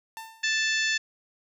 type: tone with exponential decay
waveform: sawtooth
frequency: 894 Hz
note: A5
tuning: 27 cents sharp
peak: -31 dBFS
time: 0.17-0.63 s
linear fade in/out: 0 ms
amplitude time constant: 100 ms
type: harmonic tone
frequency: 880 Hz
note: A5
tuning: in tune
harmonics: 2 / 3 / 4 / 5 / 6 / 7 / 8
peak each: -26 / -30 / -32 / -34 / -36 / -37 / -38 dBFS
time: 0.43-0.98 s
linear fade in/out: 10 ms
effects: none